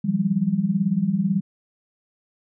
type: tone cluster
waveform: sine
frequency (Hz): 163.2 / 181.4 / 199.4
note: E3 / F#3 / G3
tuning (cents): -17 / -34 / +30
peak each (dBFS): -26 / -24 / -21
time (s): 0.04-1.41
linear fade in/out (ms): 10
effects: none